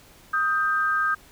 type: tone pair together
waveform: sine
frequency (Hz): 1250.1 / 1575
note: D#6 / G6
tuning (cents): +8 / +8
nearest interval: major third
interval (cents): 400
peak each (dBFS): -23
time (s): 0.33-1.15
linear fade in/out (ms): 10
effects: pink hiss -52 dBFS RMS until 1.31 s